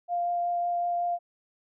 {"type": "tone with vibrato", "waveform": "sine", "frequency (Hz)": 698.5, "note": "F5", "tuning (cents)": 0, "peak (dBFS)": -25, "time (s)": [0.08, 1.19], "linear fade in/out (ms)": 50, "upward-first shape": "triangle", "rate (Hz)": 5.4, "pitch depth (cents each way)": 9, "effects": []}